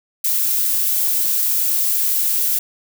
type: noise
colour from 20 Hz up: violet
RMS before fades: -18 dBFS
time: 0.24-2.59 s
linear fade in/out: 5 ms
effects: none